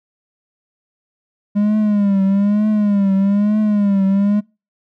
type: tone with vibrato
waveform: triangle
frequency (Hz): 203.4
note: G#3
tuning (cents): -36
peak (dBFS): -10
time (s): 1.55-4.41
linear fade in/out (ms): 20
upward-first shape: triangle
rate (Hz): 1.1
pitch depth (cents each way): 100
effects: noise-tail reverb RT60 0.3 s tail -26 dB re dry